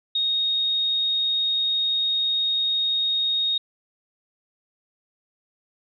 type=tone; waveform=sine; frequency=3729 Hz; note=A#7; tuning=in tune; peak=-20 dBFS; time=0.15-3.58 s; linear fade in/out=5 ms; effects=none